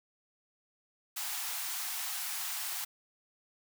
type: high-pass noise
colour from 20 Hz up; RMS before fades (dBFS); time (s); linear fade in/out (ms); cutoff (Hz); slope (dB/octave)
white; -37; 1.16-2.85; 10; 690; 96
effects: none